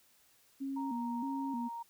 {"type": "tone with vibrato", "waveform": "sine", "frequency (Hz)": 255.5, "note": "C4", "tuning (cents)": -41, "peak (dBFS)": -35, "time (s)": [0.6, 1.69], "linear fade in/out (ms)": 20, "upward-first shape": "square", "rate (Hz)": 1.6, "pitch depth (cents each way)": 110}
{"type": "tone", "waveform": "sine", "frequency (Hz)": 932.3, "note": "A#5", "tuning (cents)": 0, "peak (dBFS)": -39, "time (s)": [0.76, 1.83], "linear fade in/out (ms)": 10}
{"effects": ["white hiss -67 dBFS RMS until 1.89 s"]}